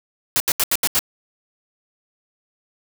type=noise bursts; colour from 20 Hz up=white; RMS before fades=-18 dBFS; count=6; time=0.36-0.991 s; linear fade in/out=0 ms; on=41 ms; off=77 ms; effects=none